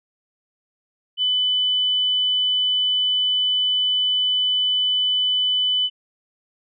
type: tone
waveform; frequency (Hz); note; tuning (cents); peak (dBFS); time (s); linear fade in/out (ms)
sine; 3000; F#7; +23; -17; 1.17-5.9; 50
effects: none